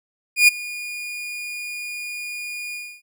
40% pulse tone with ADSR envelope, 2438 Hz, D#7, 36 cents flat, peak -7 dBFS, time 0.36-3.02 s, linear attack 120 ms, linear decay 14 ms, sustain -21 dB, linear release 280 ms, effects none

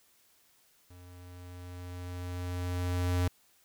square tone with level ramp, 89.3 Hz, F2, 39 cents sharp, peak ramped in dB -51 to -26 dBFS, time 0.9-3.28 s, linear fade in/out 5 ms, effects white hiss -66 dBFS RMS until 3.64 s

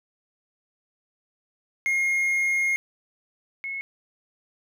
triangle / sine tone pair in turn, 2142 / 2183 Hz, C7 / C#7, +40 / -27 cents, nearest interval unison, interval 33 cents, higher second, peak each -19 / -29 dBFS, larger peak first, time 1.86-2.76 / 3.64-3.81 s, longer first, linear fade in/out 0 ms, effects none

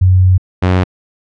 sine / sawtooth tone pair in turn, 92.5 / 91.75 Hz, F#2 / F#2, 0 / -14 cents, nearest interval unison, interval 14 cents, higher first, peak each -5 dBFS, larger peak neither, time 0.01-0.38 / 0.62-0.84 s, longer first, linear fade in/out 10 ms, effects low-pass 3000 Hz 12 dB/octave

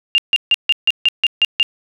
sine tone bursts, 2801 Hz, F7, 4 cents sharp, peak -9 dBFS, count 9, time 0.15-1.629 s, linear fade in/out 0 ms, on 31 ms, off 150 ms, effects none

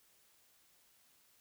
silence, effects white hiss -69 dBFS RMS until 1.4 s

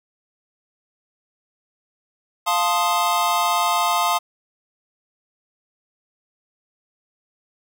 square chord, F dominant seventh, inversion none, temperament equal, 698.5 / 880 / 1046.5 / 1244.5 Hz, F5 / A5 / C6 / Eb6, 0 / 0 / 0 / 0 cents, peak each -24 dBFS, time 2.46-4.19 s, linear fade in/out 20 ms, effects none

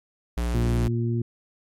square tone, 59.1 Hz, A#1, 24 cents sharp, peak -24 dBFS, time 0.37-0.88 s, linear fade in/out 5 ms
harmonic tone, 117.2 Hz, A#2, 10 cents sharp, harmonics 1 / 2 / 3, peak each -23 / -29 / -31 dBFS, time 0.54-1.22 s, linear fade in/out 5 ms
effects MP3 64 kbps

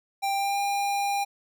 square tone with pitch glide, 790 to 802.9 Hz, G5 to G5, +13 to +41 cents, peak -25 dBFS, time 0.22-1.25 s, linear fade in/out 20 ms, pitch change +28 cents, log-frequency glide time 0.35-0.59 s, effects none

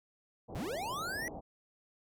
white low-pass noise, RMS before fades -45 dBFS, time 0.48-1.41 s, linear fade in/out 20 ms, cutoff 840 Hz, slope 48 dB/octave
square linear sweep, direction up, 68.4 to 1975.5 Hz, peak -37 dBFS, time 0.55-1.28 s, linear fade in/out 0 ms
effects none

